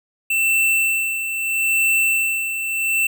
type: tone with tremolo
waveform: square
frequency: 2677 Hz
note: E7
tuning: 26 cents sharp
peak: -15 dBFS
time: 0.3-3.07 s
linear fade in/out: 5 ms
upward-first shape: sine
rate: 0.77 Hz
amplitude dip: 60%
effects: none